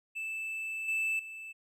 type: tone with level steps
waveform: triangle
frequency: 2637 Hz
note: E7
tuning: in tune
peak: -33 / -27 / -40 dBFS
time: 0.15-1.53 s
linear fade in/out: 20 ms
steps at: 0.88 / 1.19 s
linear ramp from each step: 5 ms
effects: none